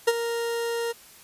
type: tone with ADSR envelope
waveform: 40% pulse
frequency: 466.2 Hz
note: A#4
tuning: in tune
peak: -14 dBFS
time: 0.07-0.93 s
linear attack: 11 ms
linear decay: 39 ms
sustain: -11 dB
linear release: 22 ms
effects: white hiss -50 dBFS RMS until 1.23 s + resampled to 32000 Hz

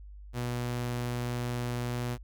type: tone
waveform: sawtooth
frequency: 121.6 Hz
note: B2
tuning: 26 cents flat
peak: -27 dBFS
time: 0.33-2.18 s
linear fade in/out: 50 ms
effects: added 50 Hz sine -44 dBFS peak until 2.23 s

